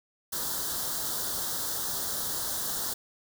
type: band-stop noise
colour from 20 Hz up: white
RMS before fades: -32 dBFS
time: 0.32-2.94 s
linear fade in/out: 10 ms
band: 1700 to 3400 Hz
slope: 48 dB/octave
effects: none